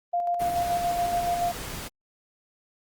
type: tone with tremolo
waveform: sine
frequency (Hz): 698.5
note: F5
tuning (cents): 0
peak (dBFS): -22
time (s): 0.13-1.52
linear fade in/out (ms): 10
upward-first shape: square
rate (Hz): 7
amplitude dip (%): 35
type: noise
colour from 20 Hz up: pink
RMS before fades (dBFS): -36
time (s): 0.39-1.89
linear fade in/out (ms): 20
effects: Opus 32 kbps